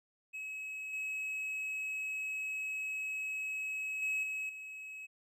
triangle tone with level steps, 2565 Hz, E7, 48 cents flat, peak -38 / -34 / -30 / -34 / -42 dBFS, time 0.33-5.07 s, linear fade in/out 20 ms, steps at 0.93 / 4.02 / 4.23 / 4.49 s, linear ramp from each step 5 ms, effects none

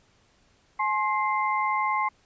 sine tone cluster, 849 / 1064 / 2083 Hz, G#5 / C6 / C7, +38 / +29 / -8 cents, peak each -28 / -25 / -30 dBFS, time 0.79-2.09 s, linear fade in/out 10 ms, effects pink hiss -63 dBFS RMS until 2.25 s + resampled to 16000 Hz

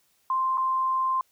sine tone with dropouts, 1046.5 Hz, C6, in tune, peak -22 dBFS, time 0.3-1.21 s, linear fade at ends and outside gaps 2 ms, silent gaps 0.574-0.579 s, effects white hiss -67 dBFS RMS until 1.31 s

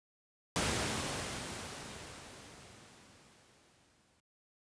pink noise with exponential decay, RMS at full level -31 dBFS, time 0.56-4.2 s, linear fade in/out 0 ms, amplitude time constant 790 ms, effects high-pass 80 Hz 12 dB/octave + resampled to 22050 Hz

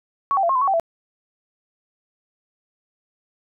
sine tone with pitch steps, 1117 / 780 / 681 / 1074 / 1014 / 1115 / 776 / 666 Hz, C#6 / G5 / F5 / C6 / B5 / C#6 / G5 / E5, +13 / -9 / -44 / +45 / +45 / +10 / -18 / +18 cents, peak -16 dBFS, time 0.31-0.798 s, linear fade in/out 0 ms, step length 61 ms, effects none

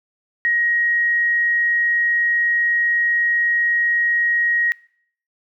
sine tone, 1888 Hz, A#6, 22 cents sharp, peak -15 dBFS, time 0.45-4.72 s, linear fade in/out 0 ms, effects noise-tail reverb RT60 0.6 s tail -23 dB re dry

